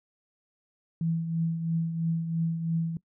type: tone with tremolo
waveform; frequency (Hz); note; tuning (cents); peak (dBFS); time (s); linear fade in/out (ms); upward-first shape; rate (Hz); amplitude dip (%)
sine; 164.8; E3; 0; -23; 1.01-2.97; 2; triangle; 3; 60
effects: noise-tail reverb RT60 0.1 s tail -20 dB re dry